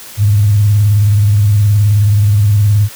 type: tone with vibrato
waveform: sine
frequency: 103.4 Hz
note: G#2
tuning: 7 cents flat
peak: -6 dBFS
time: 0.17-2.89 s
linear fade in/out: 50 ms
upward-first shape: sine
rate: 19 Hz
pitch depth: 78 cents each way
effects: white hiss -32 dBFS RMS until 2.95 s